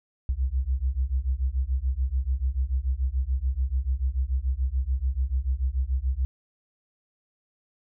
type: beating tone pair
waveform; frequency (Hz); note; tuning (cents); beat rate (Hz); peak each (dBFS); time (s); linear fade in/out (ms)
sine; 61.74 / 68.64; B1 / C#2; 0 / -16; 6.9; -26; 0.29-6.25; 0
effects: none